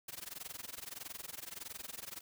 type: noise with amplitude modulation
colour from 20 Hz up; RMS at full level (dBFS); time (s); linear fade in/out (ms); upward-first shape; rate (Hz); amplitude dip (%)
white; -43; 0.08-2.21; 5; sine; 21.6; 95
effects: none